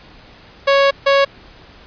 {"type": "tone bursts at uneven times", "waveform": "sawtooth", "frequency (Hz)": 554.4, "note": "C#5", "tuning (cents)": 0, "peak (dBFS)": -6, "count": 2, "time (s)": [[0.67, 0.91], [1.06, 1.25]], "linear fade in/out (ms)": 10, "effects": ["pink hiss -43 dBFS RMS until 1.86 s", "resampled to 11025 Hz"]}